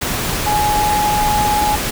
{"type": "tone in noise", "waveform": "sine", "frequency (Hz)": 838, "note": "G#5", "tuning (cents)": 15, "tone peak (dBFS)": -14, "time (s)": [0.46, 1.76], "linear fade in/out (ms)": 10, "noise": "pink", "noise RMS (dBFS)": -20, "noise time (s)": [0.01, 1.91], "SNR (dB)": 3, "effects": []}